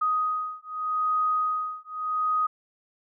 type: beating tone pair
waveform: sine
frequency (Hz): 1250 / 1250.82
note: D#6 / D#6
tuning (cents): +8 / +9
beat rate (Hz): 0.82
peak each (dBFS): -27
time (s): 0.01-2.47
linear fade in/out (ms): 10
effects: none